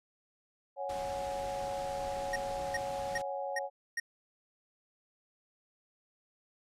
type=chord; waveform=sine; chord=C# suspended fourth; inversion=none; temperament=just; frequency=554.4 / 739.2 / 831.5 Hz; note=C#5 / F#5 / G#5; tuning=0 / -2 / +2 cents; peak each=-37 / -40 / -40 dBFS; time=0.76-3.7 s; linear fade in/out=50 ms
type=noise; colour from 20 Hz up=pink; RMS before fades=-46 dBFS; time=0.89-3.22 s; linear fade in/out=5 ms
type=tone bursts; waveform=square; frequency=1864.7 Hz; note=A#6; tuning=in tune; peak=-32 dBFS; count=5; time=2.33-4 s; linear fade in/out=5 ms; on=30 ms; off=380 ms
effects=low-pass 9000 Hz 12 dB/octave